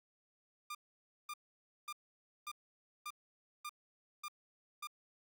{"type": "tone bursts", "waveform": "sawtooth", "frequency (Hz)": 1200, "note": "D6", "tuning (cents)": 37, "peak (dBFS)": -38, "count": 8, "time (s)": [0.7, 4.872], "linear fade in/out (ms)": 5, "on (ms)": 49, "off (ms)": 540, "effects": []}